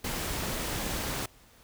pink noise with amplitude modulation, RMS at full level -31 dBFS, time 0.04-1.26 s, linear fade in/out 5 ms, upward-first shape sine, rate 266 Hz, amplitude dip 45%, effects pink hiss -58 dBFS RMS until 1.63 s

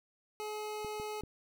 25% pulse tone, 424.7 Hz, G#4, 39 cents sharp, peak -34 dBFS, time 0.4-1.21 s, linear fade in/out 0 ms
clicks, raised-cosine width 3 ms, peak -33 dBFS, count 3, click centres 0.847 / 0.999 / 1.236 s
effects none

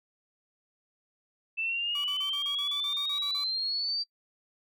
sine exponential sweep, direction up, 2637 to 4685 Hz, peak -28 dBFS, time 1.57-4.04 s, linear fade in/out 20 ms
sawtooth tone bursts, 1152 Hz, D6, 34 cents flat, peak -37 dBFS, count 12, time 1.95-3.439 s, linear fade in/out 2 ms, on 92 ms, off 35 ms
effects noise-tail reverb RT60 0.1 s tail -25 dB re dry

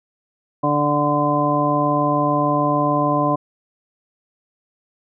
harmonic tone, 146.83 Hz, D3, in tune, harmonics 1 / 2 / 3 / 4 / 5 / 7, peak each -24 / -21 / -30 / -22 / -24 / -20 dBFS, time 0.63-3.36 s, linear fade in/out 10 ms, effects none

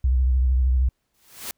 sine tone with vibrato, 63.8 Hz, C2, 43 cents flat, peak -16 dBFS, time 0.04-0.89 s, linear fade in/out 5 ms, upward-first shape triangle, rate 13 Hz, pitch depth 88 cents each way
white noise with exponential growth, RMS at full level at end -29 dBFS, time 1.14-1.51 s, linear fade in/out 2 ms, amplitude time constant 80 ms
effects pink hiss -74 dBFS RMS until 1.57 s

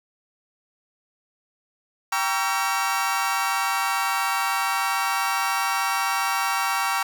30% pulse chord, G diminished seventh, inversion none, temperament just, 784 / 940.8 / 1128.9 / 1354.7 Hz, G5 / Bb5 / Db6 / Fb6, 0 / +16 / +31 / +47 cents, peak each -25 dBFS, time 2.12-7.03 s, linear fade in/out 5 ms, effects none

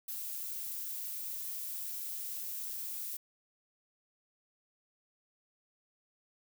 violet noise, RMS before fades -40 dBFS, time 0.08-3.17 s, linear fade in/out 5 ms, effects none

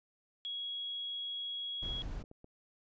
sine tone, 3322 Hz, G#7, in tune, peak -37 dBFS, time 0.45-2.02 s, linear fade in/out 0 ms
brown noise, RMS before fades -41 dBFS, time 1.82-2.23 s, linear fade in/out 10 ms
clicks, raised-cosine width 2 ms, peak -40 dBFS, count 3, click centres 2.239 / 2.314 / 2.444 s
effects resampled to 16000 Hz

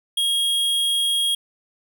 square tone, 3273 Hz, G#7, 26 cents flat, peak -19 dBFS, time 0.17-1.35 s, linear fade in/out 5 ms, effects none

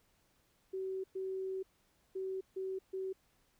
sine tone bursts at uneven times, 380 Hz, F#4, 46 cents sharp, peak -36 dBFS, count 5, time 0.73-1.04 / 1.15-1.63 / 2.15-2.41 / 2.56-2.79 / 2.93-3.13 s, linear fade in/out 10 ms, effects pink hiss -73 dBFS RMS until 3.59 s

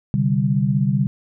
sine chord, C suspended second, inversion none, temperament equal, 130.81 / 146.83 / 196 Hz, C3 / D3 / G3, 0 / 0 / 0 cents, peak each -20 dBFS, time 0.14-1.07 s, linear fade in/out 0 ms, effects none

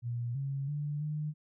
sine tone with pitch steps, 119.6 / 137.6 / 147 / 151.3 Hz, A#2 / C#3 / D3 / D#3, +45 / -12 / +2 / -48 cents, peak -32 dBFS, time 0.02-1.34 s, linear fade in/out 50 ms, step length 330 ms, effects none

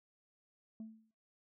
sine tone with exponential decay, 221 Hz, A3, 8 cents sharp, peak -39 dBFS, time 0.8-1.11 s, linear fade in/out 2 ms, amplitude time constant 67 ms, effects noise-tail reverb RT60 0.3 s tail -26 dB re dry + tanh soft clip ceiling -41 dBFS

